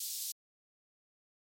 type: high-pass noise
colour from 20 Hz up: pink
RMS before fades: -39 dBFS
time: 0-0.32 s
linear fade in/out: 5 ms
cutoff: 4400 Hz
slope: 24 dB/octave
effects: MP3 64 kbps